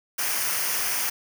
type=noise with comb filter; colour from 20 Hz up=white; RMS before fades=-26 dBFS; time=0.18-1.1 s; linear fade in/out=10 ms; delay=0.26 ms; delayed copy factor=-0.6; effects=none